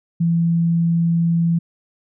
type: tone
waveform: sine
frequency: 168 Hz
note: E3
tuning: 33 cents sharp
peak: -14 dBFS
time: 0.2-1.59 s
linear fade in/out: 10 ms
effects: none